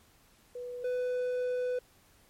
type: tone pair in turn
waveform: sine / triangle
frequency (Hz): 491.4 / 498.5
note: B4 / B4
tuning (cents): -9 / +16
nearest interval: unison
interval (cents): 25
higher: second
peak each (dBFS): -37 / -27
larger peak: second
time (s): 0.55-0.84 / 0.84-1.79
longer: second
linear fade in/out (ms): 5
effects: pink hiss -63 dBFS RMS until 2.29 s + MP3 64 kbps